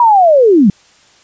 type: linear sweep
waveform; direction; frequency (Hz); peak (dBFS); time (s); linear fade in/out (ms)
sine; down; 979 to 173.5; -4; 0-0.7; 2
effects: white hiss -47 dBFS RMS until 1.23 s + resampled to 16000 Hz